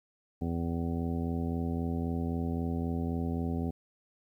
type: harmonic tone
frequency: 83.8 Hz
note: E2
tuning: 29 cents sharp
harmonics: 1 / 2 / 3 / 4 / 5 / 6 / 7 / 9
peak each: -34 / -35 / -34 / -44 / -42 / -49 / -49 / -45 dBFS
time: 0.41-3.71 s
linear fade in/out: 10 ms
effects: 11-bit